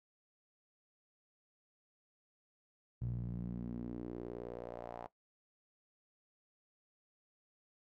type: tone with band-pass filter sweep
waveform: sawtooth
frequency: 59.3 Hz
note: A#1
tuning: 30 cents sharp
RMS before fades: -43 dBFS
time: 3.01-5.07 s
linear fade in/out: 10 ms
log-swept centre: 120 to 790 Hz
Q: 3
effects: noise-tail reverb RT60 0.1 s tail -17 dB re dry